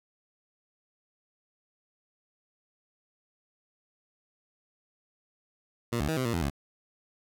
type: tone with pitch steps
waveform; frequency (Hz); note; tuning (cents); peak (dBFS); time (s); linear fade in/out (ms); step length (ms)
15% pulse; 118.1 / 72.8 / 159.4 / 129.3 / 116.8 / 84.8 / 70.1; A#2 / D2 / D#3 / C3 / A#2 / E2 / C#2; +23 / -15 / +42 / -20 / +4 / +50 / +20; -21; 5.92-6.501; 10; 83
effects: none